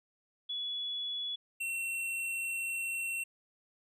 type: tone pair in turn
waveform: sine / square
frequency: 3400 / 2716 Hz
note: G#7 / F7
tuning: +40 / -49 cents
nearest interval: major third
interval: 389 cents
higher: first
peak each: -34 / -34 dBFS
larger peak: neither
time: 0.49-1.36 / 1.6-3.24 s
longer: second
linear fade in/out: 10 ms
effects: resampled to 32000 Hz